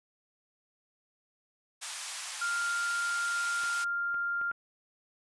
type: band-pass noise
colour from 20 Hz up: white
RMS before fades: -40 dBFS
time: 1.81-3.85 s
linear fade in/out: 20 ms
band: 800 to 10000 Hz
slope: 24 dB/octave
type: tone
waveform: sine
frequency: 1396.9 Hz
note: F6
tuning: in tune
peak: -29 dBFS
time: 2.41-4.52 s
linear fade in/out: 10 ms
type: clicks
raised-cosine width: 0.5 ms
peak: -33 dBFS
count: 4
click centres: 3.636 / 4.144 / 4.414 / 4.514 s
effects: resampled to 24000 Hz

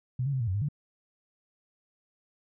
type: tone with pitch steps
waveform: sine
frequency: 126.6 / 140.6 / 131.1 / 115.9 / 92.7 / 102.9 / 145.9 Hz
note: B2 / C#3 / C3 / A#2 / F#2 / G#2 / D3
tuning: +43 / +25 / +4 / -10 / +4 / -16 / -11 cents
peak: -26 dBFS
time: 0.19-0.687 s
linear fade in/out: 5 ms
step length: 71 ms
effects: none

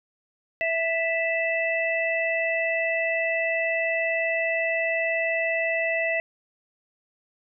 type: harmonic tone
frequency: 659.3 Hz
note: E5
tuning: in tune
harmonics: 1 / 3 / 4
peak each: -26 / -26 / -29 dBFS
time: 0.61-6.2 s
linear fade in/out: 0 ms
effects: none

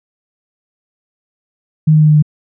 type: tone with pitch steps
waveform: sine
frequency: 155.5 / 154.25 / 153.01 / 151.77 / 150.55 Hz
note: D#3 / D#3 / D#3 / D#3 / D3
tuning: -1 / -15 / -29 / -43 / +43 cents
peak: -5 dBFS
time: 1.87-2.225 s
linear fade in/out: 10 ms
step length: 71 ms
effects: none

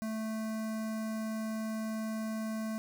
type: tone with notch filter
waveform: square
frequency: 219.8 Hz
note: A3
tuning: 2 cents flat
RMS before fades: -36 dBFS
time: 0.02-2.78 s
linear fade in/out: 0 ms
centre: 3200 Hz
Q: 1.2
effects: none

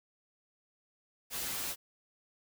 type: noise with comb filter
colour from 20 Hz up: white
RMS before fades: -37 dBFS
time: 1.3-1.76 s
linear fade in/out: 50 ms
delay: 9.4 ms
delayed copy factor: -1
effects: none

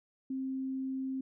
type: tone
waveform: sine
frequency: 264.4 Hz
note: C4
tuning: 18 cents sharp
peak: -33 dBFS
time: 0.3-1.21 s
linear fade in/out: 5 ms
effects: none

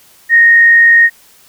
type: tone with frequency modulation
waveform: sine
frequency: 1859 Hz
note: A#6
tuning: 5 cents flat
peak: -3 dBFS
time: 0.29-1.1 s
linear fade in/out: 50 ms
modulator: 56.1 Hz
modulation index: 0.3
effects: white hiss -45 dBFS RMS until 1.48 s

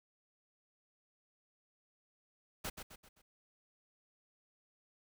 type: noise with echo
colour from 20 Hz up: pink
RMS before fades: -40 dBFS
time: 2.64-2.7 s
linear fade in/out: 10 ms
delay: 130 ms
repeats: 4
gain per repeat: -7 dB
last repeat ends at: 3.22 s
effects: none

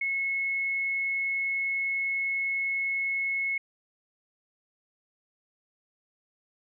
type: tone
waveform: sine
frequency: 2185 Hz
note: C#7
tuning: 26 cents flat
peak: -26 dBFS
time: 0.01-3.58 s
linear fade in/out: 5 ms
effects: none

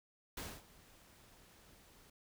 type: noise with ADSR envelope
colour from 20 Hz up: pink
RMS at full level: -43 dBFS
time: 0.37-2.1 s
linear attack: 5 ms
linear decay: 240 ms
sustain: -20 dB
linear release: 4 ms
effects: none

